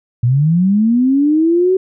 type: linear sweep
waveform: sine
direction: up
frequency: 115 to 381.2 Hz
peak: -9 dBFS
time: 0.23-1.77 s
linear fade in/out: 5 ms
effects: none